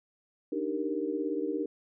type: chord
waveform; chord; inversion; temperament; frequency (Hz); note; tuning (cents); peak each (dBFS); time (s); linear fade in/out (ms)
sine; Eb major seventh; third; equal; 293.7 / 311.1 / 392 / 466.2; D4 / Eb4 / G4 / Bb4; 0 / 0 / 0 / 0; -35 / -34 / -35 / -35; 0.52-1.66; 5
effects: none